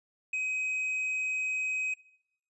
triangle tone, 2526 Hz, D#7, 26 cents sharp, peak -27 dBFS, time 0.33-1.94 s, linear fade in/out 5 ms, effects noise-tail reverb RT60 0.8 s tail -22 dB re dry + resampled to 24000 Hz

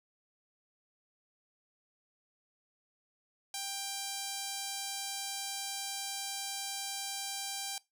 5% pulse tone with notch filter, 790 Hz, G5, 13 cents sharp, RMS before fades -39 dBFS, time 3.54-7.78 s, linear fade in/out 2 ms, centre 1800 Hz, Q 1.6, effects noise-tail reverb RT60 0.2 s tail -21 dB re dry

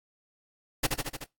pink noise with echo, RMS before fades -24 dBFS, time 0.83-0.87 s, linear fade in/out 10 ms, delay 75 ms, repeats 5, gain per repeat -3 dB, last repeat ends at 1.245 s, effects noise-tail reverb RT60 0.2 s tail -22 dB re dry + AAC 64 kbps

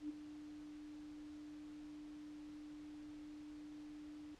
sine tone with ADSR envelope, 299.6 Hz, D4, 35 cents sharp, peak -39 dBFS, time 0-4.35 s, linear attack 95 ms, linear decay 14 ms, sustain -11 dB, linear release 3 ms, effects pink hiss -65 dBFS RMS until 4.39 s + low-pass 6000 Hz 12 dB/octave

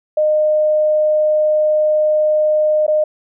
sine tone with dropouts, 612 Hz, D#5, 29 cents flat, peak -11 dBFS, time 0.17-3.04 s, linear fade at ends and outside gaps 5 ms, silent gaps 2.866-2.879 s, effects none

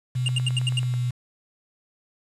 sine tone with pitch glide, 125.8 to 123.21 Hz, B2 to B2, +32 to -4 cents, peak -22 dBFS, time 0.15-1.11 s, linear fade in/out 10 ms, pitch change -36 cents, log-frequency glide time 0.79-0.96 s
square tone bursts, 2820 Hz, F7, 16 cents sharp, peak -23 dBFS, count 6, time 0.26-0.793 s, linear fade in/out 2 ms, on 23 ms, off 79 ms
click train, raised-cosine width 0.5 ms, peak -26 dBFS, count 7, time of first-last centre 0.29-0.939 s, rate 9.24 Hz
effects resampled to 24000 Hz + 7-bit

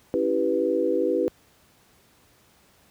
sine chord, C# half-diminished seventh, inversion none, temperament equal, 277.2 / 329.6 / 392 / 493.9 Hz, C#4 / E4 / G4 / B4, 0 / 0 / 0 / 0 cents, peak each -30 / -26 / -26 / -24 dBFS, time 0.14-1.28 s, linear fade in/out 0 ms, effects pink hiss -59 dBFS RMS until 2.9 s + high-pass 60 Hz 12 dB/octave

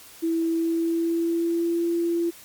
sine tone with pitch glide, 329.6 to 339.7 Hz, E4 to F4, 0 to -48 cents, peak -21 dBFS, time 0.22-2.31 s, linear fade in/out 20 ms, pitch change +52 cents, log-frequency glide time 0.5-1.85 s, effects white hiss -47 dBFS RMS until 2.44 s + Opus 48 kbps

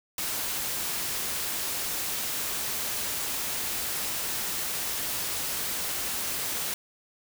white noise, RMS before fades -31 dBFS, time 0.18-6.74 s, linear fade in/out 2 ms, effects none

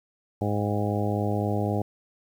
harmonic tone with a mistuned harmonic, 103.9 Hz, G#2, 1 cent sharp, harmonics 1 / 2 / 3 / 4 / 5 / 6 / 7 / 8, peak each -27 / -30 / -32 / -33 / -34 / -35 / -35 / -36 dBFS, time 0.41-1.82 s, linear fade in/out 5 ms, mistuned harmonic 8, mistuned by -51 cents, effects 9-bit

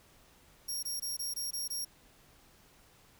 20% pulse tone bursts, 5588 Hz, F8, in tune, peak -29 dBFS, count 7, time 0.68-1.85 s, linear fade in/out 10 ms, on 150 ms, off 20 ms, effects pink hiss -62 dBFS RMS until 3.19 s

